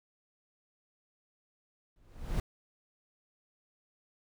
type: noise with exponential growth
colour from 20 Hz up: brown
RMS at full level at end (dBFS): -27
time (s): 1.96-2.4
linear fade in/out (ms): 2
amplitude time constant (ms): 94
effects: none